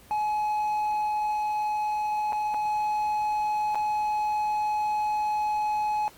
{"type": "tone with dropouts", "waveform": "triangle", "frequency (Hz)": 846, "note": "G#5", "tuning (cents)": 32, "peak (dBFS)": -22, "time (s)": [0.11, 6.08], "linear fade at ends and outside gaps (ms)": 0, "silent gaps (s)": [[2.324, 2.33], [2.541, 2.545], [3.747, 3.755]], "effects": ["pink hiss -52 dBFS RMS until 6.17 s", "Opus 24 kbps"]}